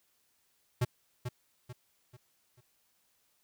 square tone with echo, 123.47 Hz, B2, in tune, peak -26 dBFS, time 0.81-0.85 s, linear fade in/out 10 ms, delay 440 ms, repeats 4, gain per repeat -8 dB, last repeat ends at 2.61 s, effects white hiss -73 dBFS RMS until 3.43 s

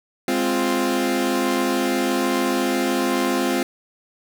sawtooth chord, F minor, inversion first, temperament equal, 207.7 / 261.6 / 349.2 Hz, Ab3 / C4 / F4, 0 / 0 / 0 cents, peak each -23 / -18 / -19 dBFS, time 0.28-3.63 s, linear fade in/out 2 ms, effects 8-bit

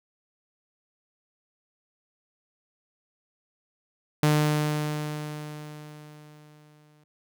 sawtooth tone with exponential decay, 150.7 Hz, D3, 45 cents sharp, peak -14 dBFS, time 4.23-7.04 s, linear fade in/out 2 ms, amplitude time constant 610 ms, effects none

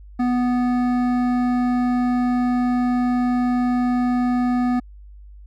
sine tone with hard clipping, 246.9 Hz, B3, in tune, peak -19 dBFS, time 0.19-4.8 s, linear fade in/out 10 ms, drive 12 dB, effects added 50 Hz sine -39 dBFS peak until 5.46 s

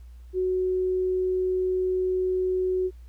sine tone, 370 Hz, F#4, in tune, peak -22 dBFS, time 0.33-2.91 s, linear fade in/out 50 ms, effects added 60 Hz sine -42 dBFS peak until 3.08 s + pink hiss -66 dBFS RMS until 3.08 s

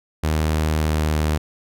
sawtooth tone with pitch glide, 77.78 to 76.8 Hz, D#2 to D#2, 0 to -22 cents, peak -14 dBFS, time 0.23-1.38 s, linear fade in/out 10 ms, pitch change -22 cents, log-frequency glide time 0.71-1.19 s, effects none

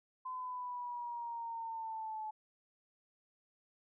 sine exponential sweep, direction down, 1025 to 860 Hz, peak -39 dBFS, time 0.25-2.31 s, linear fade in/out 10 ms, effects none

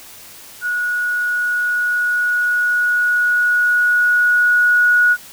sine tone with level ramp, 1458 Hz, F#6, 26 cents flat, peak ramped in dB -17 to -9 dBFS, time 0.61-5.17 s, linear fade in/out 50 ms, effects white hiss -39 dBFS RMS until 5.32 s

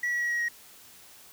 sine tone with pitch steps, 1938 / 1925.7 / 1913.5 / 1901.4 / 1889.4 Hz, B6 / B6 / A#6 / A#6 / A#6, -33 / -44 / +45 / +34 / +23 cents, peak -23 dBFS, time 0.03-0.485 s, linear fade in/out 5 ms, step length 91 ms, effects tanh soft clip ceiling -25 dBFS + white hiss -52 dBFS RMS until 1.32 s

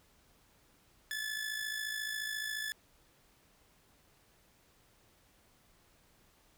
sawtooth tone with amplitude modulation, 1729 Hz, A6, 31 cents flat, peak -30 dBFS, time 1.11-2.72 s, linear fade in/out 0 ms, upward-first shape sine, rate 54.3 Hz, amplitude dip 55%, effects pink hiss -67 dBFS RMS until 6.57 s

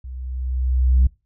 sine tone with level ramp, 63.6 Hz, C2, 48 cents flat, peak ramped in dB -31 to -8 dBFS, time 0.04-1.07 s, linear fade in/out 5 ms, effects noise-tail reverb RT60 0.3 s tail -26 dB re dry + tanh soft clip ceiling -9 dBFS

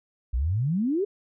sine exponential sweep, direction up, 55 to 424.9 Hz, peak -22 dBFS, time 0.33-1.05 s, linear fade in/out 10 ms, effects none

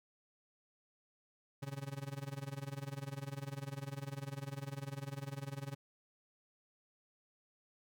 40% pulse tone with tremolo, 138.59 Hz, C#3, in tune, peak -37 dBFS, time 1.62-5.75 s, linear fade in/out 10 ms, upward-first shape sine, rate 20 Hz, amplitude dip 90%, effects none

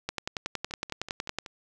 two click trains, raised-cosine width 0.2 ms, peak -23 / -13 dBFS, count 5 / 15, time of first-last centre 0.71-1.462 / 0.09-1.386 s, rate 5.32 / 10.8 Hz, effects none

